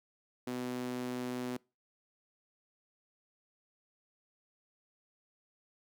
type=tone with high-pass filter; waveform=sawtooth; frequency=124.9 Hz; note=B2; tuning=20 cents sharp; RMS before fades=-38 dBFS; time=0.47-1.57 s; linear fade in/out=5 ms; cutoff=270 Hz; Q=2.4; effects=noise-tail reverb RT60 0.3 s tail -25 dB re dry